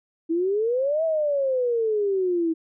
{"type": "exponential two-way sweep", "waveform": "sine", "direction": "up then down", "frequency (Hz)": [320, 657, 320], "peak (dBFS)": -20, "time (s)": [0.29, 2.54], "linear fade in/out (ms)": 20, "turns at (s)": 1.04, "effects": []}